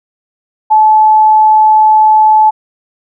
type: tone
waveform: sine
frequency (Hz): 864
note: A5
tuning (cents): -32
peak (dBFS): -3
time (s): 0.7-2.51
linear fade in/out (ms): 20
effects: none